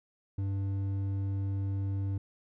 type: tone with hard clipping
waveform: sine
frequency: 98 Hz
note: G2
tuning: in tune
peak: -31 dBFS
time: 0.38-2.18 s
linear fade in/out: 5 ms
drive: 6 dB
effects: none